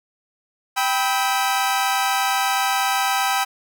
sawtooth chord, E minor, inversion first, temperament equal with one note detuned, 784 / 987.8 / 1287.7 Hz, G5 / B5 / E6, 0 / 0 / -41 cents, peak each -17 / -21 / -21 dBFS, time 0.76-3.45 s, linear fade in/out 20 ms, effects none

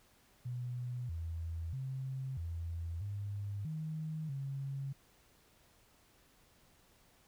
sine tone with pitch steps, 123.3 / 82.5 / 132.3 / 83.8 / 101.4 / 156.8 / 137.1 Hz, B2 / E2 / C3 / E2 / G#2 / D#3 / C#3, -2 / +2 / +20 / +29 / -41 / +14 / -19 cents, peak -37 dBFS, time 0.45-4.93 s, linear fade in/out 10 ms, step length 640 ms, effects pink hiss -67 dBFS RMS until 7.27 s

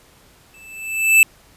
square tone with exponential growth, 2637 Hz, E7, in tune, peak -6 dBFS, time 0.54-1.23 s, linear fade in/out 1 ms, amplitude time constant 150 ms, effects pink hiss -51 dBFS RMS until 1.56 s + resampled to 32000 Hz

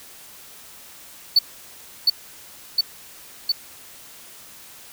triangle tone with echo, 4483 Hz, C#8, 19 cents sharp, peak -9 dBFS, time 1.36-1.39 s, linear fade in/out 5 ms, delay 710 ms, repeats 3, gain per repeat -2 dB, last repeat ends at 3.52 s, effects white hiss -44 dBFS RMS until 4.92 s

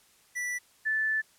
square / sine tone pair in turn, 1966 / 1751.5 Hz, B6 / A6, -8 / -8 cents, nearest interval major second, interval 200 cents, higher first, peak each -31 / -25 dBFS, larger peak second, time 0.35-0.59 / 0.85-1.22 s, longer second, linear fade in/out 20 ms, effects white hiss -62 dBFS RMS until 1.38 s + low-pass 12000 Hz 12 dB/octave

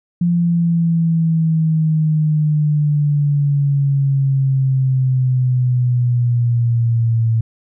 sine exponential sweep, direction down, 173.9 to 112.9 Hz, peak -12 dBFS, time 0.21-7.41 s, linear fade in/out 5 ms, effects none

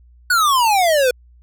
square exponential sweep, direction down, 1500 to 484.6 Hz, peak -13 dBFS, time 0.3-1.11 s, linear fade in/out 5 ms, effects added 60 Hz sine -45 dBFS peak until 1.42 s

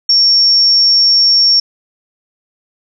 sine tone, 5490 Hz, F8, 31 cents flat, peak -6 dBFS, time 0.09-1.6 s, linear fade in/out 5 ms, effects none

